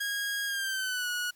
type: tone with pitch glide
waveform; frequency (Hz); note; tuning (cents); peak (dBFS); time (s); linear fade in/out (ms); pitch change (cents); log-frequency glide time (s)
sawtooth; 1638 to 1459.3; G#6 to F#6; -24 to -24; -26; 0-1.31; 10; -200; 0.46-1.09
effects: white hiss -63 dBFS RMS until 1.35 s + MP3 96 kbps